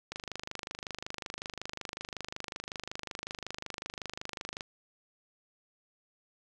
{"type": "click train", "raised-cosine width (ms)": 0.2, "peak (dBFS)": -20, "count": 115, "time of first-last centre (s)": [0.12, 4.608], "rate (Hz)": 25.4, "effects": []}